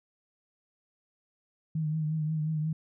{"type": "tone with vibrato", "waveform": "sine", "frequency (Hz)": 155.56, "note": "D#3", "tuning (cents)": 0, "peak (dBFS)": -27, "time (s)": [1.75, 2.73], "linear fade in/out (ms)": 5, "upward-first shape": "triangle", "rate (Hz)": 5.6, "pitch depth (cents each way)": 49, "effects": []}